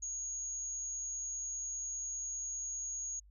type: tone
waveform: sine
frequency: 6645 Hz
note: G#8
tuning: in tune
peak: -37 dBFS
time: 0.02-3.2 s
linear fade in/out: 10 ms
effects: added 50 Hz sine -57 dBFS peak until 3.3 s